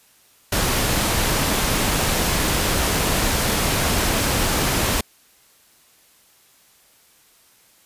pink noise, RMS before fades -20 dBFS, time 0.52-5.01 s, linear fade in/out 5 ms, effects white hiss -55 dBFS RMS until 7.85 s + resampled to 32000 Hz

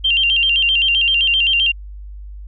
sine tone with vibrato, 2960 Hz, F#7, in tune, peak -12 dBFS, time 0.04-1.72 s, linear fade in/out 10 ms, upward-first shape square, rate 7.7 Hz, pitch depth 110 cents each way, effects added 50 Hz sine -30 dBFS peak until 2.47 s

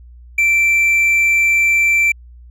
triangle tone, 2342 Hz, D7, 5 cents flat, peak -9 dBFS, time 0.38-2.12 s, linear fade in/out 5 ms, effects added 60 Hz sine -37 dBFS peak until 2.5 s

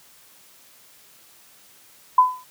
sine tone with exponential decay, 1008 Hz, B5, 35 cents sharp, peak -7 dBFS, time 2.18-2.44 s, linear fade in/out 5 ms, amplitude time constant 55 ms, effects white hiss -52 dBFS RMS until 2.5 s + high-pass 80 Hz 12 dB/octave

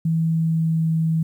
sine tone with pitch glide, 162.8 to 161.49 Hz, E3 to E3, -21 to -35 cents, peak -17 dBFS, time 0.05-1.23 s, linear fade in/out 5 ms, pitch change -14 cents, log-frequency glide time 0.3-0.92 s, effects 9-bit

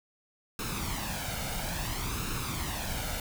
pink noise with flanger, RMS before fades -34 dBFS, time 0.59-3.2 s, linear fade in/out 2 ms, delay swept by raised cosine 0.75 to 1.38 ms, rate 0.59 Hz, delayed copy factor +0.6, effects none

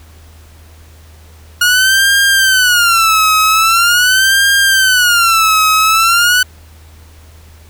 sawtooth tone with vibrato, 1431 Hz, F6, 42 cents sharp, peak -4 dBFS, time 1.61-6.43 s, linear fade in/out 5 ms, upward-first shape sine, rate 0.43 Hz, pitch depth 200 cents each way, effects added 79 Hz sine -37 dBFS peak until 7.69 s + pink hiss -45 dBFS RMS until 7.69 s

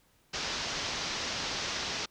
white low-pass noise, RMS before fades -35 dBFS, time 0.33-2.06 s, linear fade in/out 10 ms, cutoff 6100 Hz, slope 48 dB/octave, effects pink hiss -67 dBFS RMS until 2.1 s

